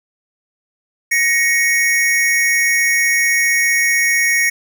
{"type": "tone pair together", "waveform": "square", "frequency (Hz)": [1881.3, 2217], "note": ["A#6", "C#7"], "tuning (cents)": [15, 0], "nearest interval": "minor third", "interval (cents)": 285, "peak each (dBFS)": -16, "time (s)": [1.11, 4.5], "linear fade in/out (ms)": 10, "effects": []}